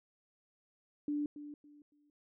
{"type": "tone with echo", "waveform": "sine", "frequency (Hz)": 293.7, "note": "D4", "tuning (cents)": 0, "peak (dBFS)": -32, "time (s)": [1.08, 1.26], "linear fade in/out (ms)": 2, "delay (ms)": 280, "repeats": 3, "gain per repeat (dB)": -12, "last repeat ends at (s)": 2.1, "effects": []}